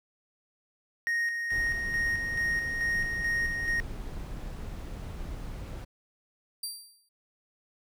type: tone with tremolo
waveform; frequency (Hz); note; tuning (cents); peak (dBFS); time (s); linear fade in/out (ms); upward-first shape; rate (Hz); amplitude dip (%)
triangle; 1864.7; A#6; 0; -24; 1.07-3.8; 0; square; 2.3; 40
type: noise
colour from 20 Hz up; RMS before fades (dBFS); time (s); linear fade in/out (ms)
brown; -38; 1.51-5.85; 10
type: tone with exponential decay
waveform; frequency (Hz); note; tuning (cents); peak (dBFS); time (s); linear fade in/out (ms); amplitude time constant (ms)
20% pulse; 4705; D8; +2; -25; 6.63-7.09; 5; 98
effects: none